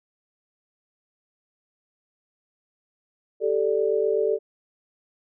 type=chord; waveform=sine; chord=G suspended second; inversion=none; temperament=equal; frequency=392 / 440 / 587.3 Hz; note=G4 / A4 / D5; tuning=0 / 0 / 0 cents; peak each=-25 / -22 / -27 dBFS; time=3.4-4.39 s; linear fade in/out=50 ms; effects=none